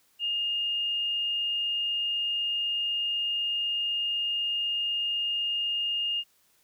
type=tone; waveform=sine; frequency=2832 Hz; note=F7; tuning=23 cents sharp; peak=-26 dBFS; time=0.19-6.24 s; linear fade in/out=50 ms; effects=white hiss -66 dBFS RMS until 6.63 s